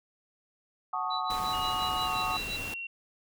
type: chord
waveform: sine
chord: D# half-diminished seventh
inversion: first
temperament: equal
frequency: 740 / 880 / 1108.7 / 1244.5 Hz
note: F#5 / A5 / C#6 / D#6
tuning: 0 / 0 / 0 / 0 cents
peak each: -35 / -36 / -34 / -34 dBFS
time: 0.93-2.37 s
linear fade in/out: 5 ms
type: tone with tremolo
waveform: sine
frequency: 3951 Hz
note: B7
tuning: in tune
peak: -33 dBFS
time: 1.1-2.57 s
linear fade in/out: 10 ms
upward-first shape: sine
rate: 5.7 Hz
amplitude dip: 95%
type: noise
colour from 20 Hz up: pink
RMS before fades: -40 dBFS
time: 1.3-2.74 s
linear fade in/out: 2 ms
type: tone with pitch glide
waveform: sine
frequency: 2871 to 2738 Hz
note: F7 to F7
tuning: +47 to -35 cents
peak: -35 dBFS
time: 1.53-2.87 s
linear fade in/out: 5 ms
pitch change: -82 cents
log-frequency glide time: 2.03-2.13 s
effects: none